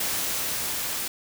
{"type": "noise with level ramp", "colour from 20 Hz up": "white", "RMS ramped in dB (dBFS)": [-27, -30], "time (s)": [0, 1.08], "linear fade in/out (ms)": 5, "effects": []}